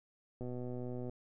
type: click train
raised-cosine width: 2 ms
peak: -30 dBFS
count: 86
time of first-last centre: 0.41-1.095 s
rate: 124 Hz
effects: none